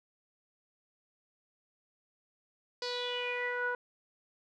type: tone with low-pass filter sweep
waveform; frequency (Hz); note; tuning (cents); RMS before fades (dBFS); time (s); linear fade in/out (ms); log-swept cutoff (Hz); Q
sawtooth; 490.6; B4; -12; -35; 2.82-3.75; 2; 4800 to 1300; 6.8
effects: none